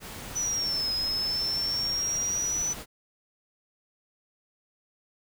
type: noise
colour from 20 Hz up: pink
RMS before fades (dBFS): -40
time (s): 0-2.86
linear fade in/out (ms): 50
type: exponential two-way sweep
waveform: sine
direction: down then up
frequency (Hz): 5990 to 5080 to 5990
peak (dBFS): -26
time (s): 0.35-2.74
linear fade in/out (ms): 20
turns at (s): 0.92
effects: none